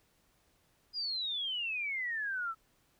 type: exponential sweep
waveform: sine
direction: down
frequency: 4978 to 1299 Hz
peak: -33 dBFS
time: 0.93-2.55 s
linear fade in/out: 50 ms
effects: pink hiss -71 dBFS RMS until 2.99 s